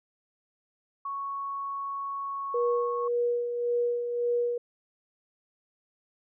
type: tone with pitch glide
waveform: sine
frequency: 1108.7 to 1100.4 Hz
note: C#6 to C#6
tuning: 0 to -13 cents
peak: -31 dBFS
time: 1.05-3.08 s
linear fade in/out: 5 ms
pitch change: -13 cents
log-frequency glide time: 2.19-2.87 s
type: tone with tremolo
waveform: sine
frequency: 480 Hz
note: B4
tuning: 49 cents flat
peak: -23 dBFS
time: 2.54-4.58 s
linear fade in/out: 5 ms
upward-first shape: sine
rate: 1.8 Hz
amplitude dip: 50%
effects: none